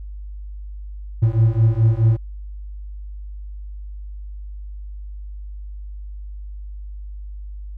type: beating tone pair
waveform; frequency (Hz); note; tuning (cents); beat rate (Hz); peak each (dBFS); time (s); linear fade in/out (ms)
triangle; 110 / 114.7; A2 / A#2; 0 / -28; 4.7; -14; 1.22-2.17; 10
effects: added 50 Hz sine -30 dBFS peak until 7.77 s